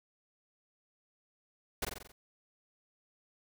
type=noise with echo; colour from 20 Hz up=pink; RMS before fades=-34 dBFS; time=1.82-1.85 s; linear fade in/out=5 ms; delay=45 ms; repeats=6; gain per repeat=-4 dB; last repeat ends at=2.12 s; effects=none